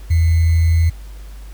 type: tone with sample-and-hold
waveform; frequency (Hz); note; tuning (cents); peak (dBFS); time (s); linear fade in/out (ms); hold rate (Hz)
sine; 82.5; E2; +2; -10; 0.1-0.9; 10; 2100
effects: added 50 Hz sine -31 dBFS peak until 1.53 s + pink hiss -47 dBFS RMS until 1.53 s

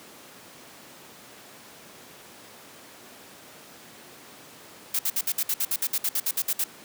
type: noise bursts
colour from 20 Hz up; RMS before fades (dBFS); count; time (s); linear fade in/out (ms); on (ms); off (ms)
blue; -25; 16; 4.94-6.641; 5; 51; 59
effects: pink hiss -47 dBFS RMS until 6.84 s + high-pass 200 Hz 12 dB/octave

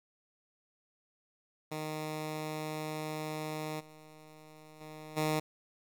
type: tone with level steps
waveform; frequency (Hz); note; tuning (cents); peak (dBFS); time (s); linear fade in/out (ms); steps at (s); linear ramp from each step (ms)
10% pulse; 154.7; D#3; -10; -28 / -44 / -38 / -21; 1.71-5.4; 10; 3.79 / 4.8 / 5.16; 20
effects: 10-bit

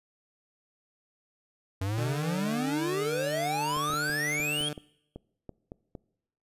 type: exponential sweep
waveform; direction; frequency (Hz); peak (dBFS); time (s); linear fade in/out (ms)
square; up; 92.5 to 3322; -29; 1.81-4.69; 5
type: tone with pitch glide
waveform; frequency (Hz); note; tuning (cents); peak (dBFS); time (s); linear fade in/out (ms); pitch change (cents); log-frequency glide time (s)
15% pulse; 150 to 148.79; D3 to D3; +37 to +23; -27; 1.98-4.73; 0; -14; 2.36-3.84
type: clicks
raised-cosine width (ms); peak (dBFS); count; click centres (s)
2; -27; 11; 3.768 / 3.902 / 3.937 / 4.098 / 4.401 / 4.609 / 4.778 / 5.16 / 5.493 / 5.719 / 5.952
effects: noise-tail reverb RT60 0.8 s tail -23 dB re dry + resampled to 32000 Hz

